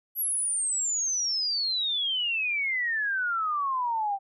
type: exponential sweep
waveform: sine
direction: down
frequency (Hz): 11840 to 773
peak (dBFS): -25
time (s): 0.15-4.19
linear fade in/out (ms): 50
effects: none